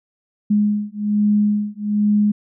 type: beating tone pair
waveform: sine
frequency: 207.7 / 208.9 Hz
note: G#3 / G#3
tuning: 0 / +10 cents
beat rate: 1.2 Hz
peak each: -18 dBFS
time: 0.5-2.32 s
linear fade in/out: 10 ms
effects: none